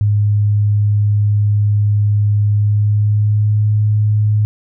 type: tone with pitch glide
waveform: sine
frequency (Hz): 103.83 to 105.89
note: G#2 to G#2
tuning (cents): 0 to +34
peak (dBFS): -10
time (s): 0.01-4.45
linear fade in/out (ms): 0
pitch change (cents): +34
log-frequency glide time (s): 2.5-3.7
effects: none